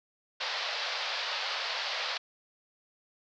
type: band-pass noise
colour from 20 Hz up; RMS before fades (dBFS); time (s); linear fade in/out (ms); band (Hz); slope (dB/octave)
white; -34; 0.4-2.18; 10; 500 to 4900; 48
effects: none